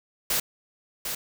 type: noise with echo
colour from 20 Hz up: white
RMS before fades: -25 dBFS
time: 0.3-0.4 s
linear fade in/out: 5 ms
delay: 750 ms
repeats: 1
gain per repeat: -6 dB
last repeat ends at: 1.15 s
effects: none